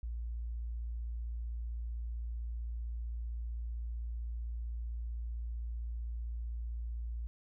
sine tone, 57.8 Hz, A#1, 14 cents flat, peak -36 dBFS, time 0.03-7.27 s, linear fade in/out 0 ms, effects none

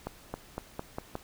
accelerating click train, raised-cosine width 1 ms, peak -20 dBFS, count 6, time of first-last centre 0.07-1.154 s, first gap 270 ms, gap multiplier 0.89, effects pink hiss -54 dBFS RMS until 1.23 s

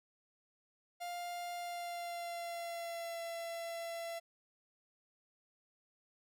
45% pulse tone with pitch glide, 701 to 673.2 Hz, F5 to E5, +6 to +36 cents, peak -40 dBFS, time 1-4.2 s, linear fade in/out 20 ms, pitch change -70 cents, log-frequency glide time 1.57-3.2 s, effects none

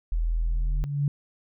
sine tone, 41.2 Hz, E1, in tune, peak -22 dBFS, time 0.12-0.84 s, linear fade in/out 0 ms
sine tone with exponential growth, 143.1 Hz, D3, 45 cents flat, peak -19 dBFS, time 0.29-1.08 s, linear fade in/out 2 ms, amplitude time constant 170 ms
effects none

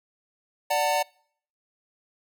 square chord, D major, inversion none, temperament equal with one note detuned, 587.3 / 740 / 901.1 Hz, D5 / F#5 / A5, 0 / 0 / +41 cents, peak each -27 dBFS, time 0.7-1.03 s, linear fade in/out 10 ms, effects noise-tail reverb RT60 0.6 s tail -26 dB re dry

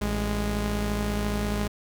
sawtooth tone pair together, 54.56 / 206.7 Hz, A1 / G#3, -14 / -8 cents, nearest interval octave + major seventh, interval 2306 cents, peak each -24 / -24 dBFS, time 0.01-1.68 s, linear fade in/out 10 ms, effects none

